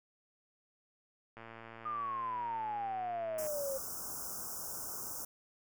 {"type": "click train", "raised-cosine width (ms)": 0.5, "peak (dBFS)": -34, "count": 240, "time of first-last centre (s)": [1.37, 3.466], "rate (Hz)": 114}
{"type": "exponential sweep", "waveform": "sine", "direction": "down", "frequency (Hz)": [1229, 530], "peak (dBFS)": -35, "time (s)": [1.85, 3.78], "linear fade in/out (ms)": 10}
{"type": "band-stop noise", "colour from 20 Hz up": "white", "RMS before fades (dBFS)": -42, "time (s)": [3.38, 5.25], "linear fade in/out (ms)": 5, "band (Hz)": [1500, 5200], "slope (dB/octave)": 96}
{"effects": []}